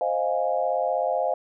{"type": "chord", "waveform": "sine", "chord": "F minor seventh", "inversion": "second", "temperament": "equal", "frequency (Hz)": [523.3, 622.3, 698.5, 830.6], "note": ["C5", "Eb5", "F5", "Ab5"], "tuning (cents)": [0, 0, 0, 0], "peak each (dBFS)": [-27, -27, -26, -30], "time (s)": [0.01, 1.34], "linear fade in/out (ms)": 2, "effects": []}